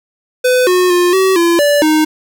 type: tone with pitch steps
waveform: square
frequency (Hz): 503 / 363.3 / 354.3 / 380 / 340.4 / 581 / 309.9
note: B4 / F#4 / F4 / F#4 / F4 / D5 / D#4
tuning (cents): +32 / -32 / +25 / +46 / -44 / -19 / -7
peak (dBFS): -9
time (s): 0.44-2.05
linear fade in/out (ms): 10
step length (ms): 230
effects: none